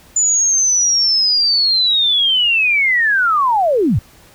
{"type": "linear sweep", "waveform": "sine", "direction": "down", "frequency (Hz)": [7040, 73.42], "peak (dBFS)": -11, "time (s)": [0.16, 3.99], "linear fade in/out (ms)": 5, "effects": ["pink hiss -46 dBFS RMS until 4.34 s"]}